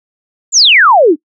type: exponential sweep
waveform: sine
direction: down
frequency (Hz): 7530 to 274.4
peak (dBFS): -3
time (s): 0.52-1.16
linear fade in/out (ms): 50
effects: noise-tail reverb RT60 0.1 s tail -24 dB re dry